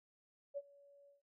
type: tone with ADSR envelope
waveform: sine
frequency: 566 Hz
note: C#5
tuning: 36 cents sharp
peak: -37 dBFS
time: 0.54-1.22 s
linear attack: 32 ms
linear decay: 41 ms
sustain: -24 dB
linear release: 140 ms
effects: noise-tail reverb RT60 0.1 s tail -20 dB re dry